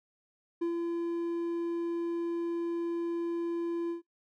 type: tone with ADSR envelope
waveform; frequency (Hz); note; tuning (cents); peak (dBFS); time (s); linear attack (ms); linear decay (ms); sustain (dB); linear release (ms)
triangle; 339.6; F4; -48; -25; 0.61-4.02; 11; 100; -3; 120
effects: noise-tail reverb RT60 0.1 s tail -20 dB re dry